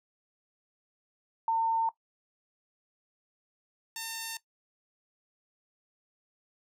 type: tone pair in turn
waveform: sine / 5% pulse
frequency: 905 / 905 Hz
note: A5 / A5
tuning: +48 / +48 cents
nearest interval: unison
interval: 0 cents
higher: neither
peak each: -24 dBFS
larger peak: neither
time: 1.48-1.89 / 3.96-4.37 s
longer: neither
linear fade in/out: 2 ms
effects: noise-tail reverb RT60 0.1 s tail -18 dB re dry